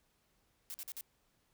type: noise bursts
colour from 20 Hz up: blue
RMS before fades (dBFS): -44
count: 4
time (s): 0.7-1.009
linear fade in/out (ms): 0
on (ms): 42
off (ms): 47
effects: pink hiss -75 dBFS RMS until 1.53 s